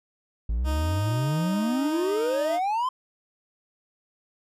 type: exponential sweep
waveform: triangle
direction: up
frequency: 52.8 to 1055 Hz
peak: -21 dBFS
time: 0.49-2.89 s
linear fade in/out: 5 ms
type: tone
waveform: 15% pulse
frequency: 310.1 Hz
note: D#4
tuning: 6 cents flat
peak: -24 dBFS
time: 0.64-2.6 s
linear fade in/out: 50 ms
effects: resampled to 32000 Hz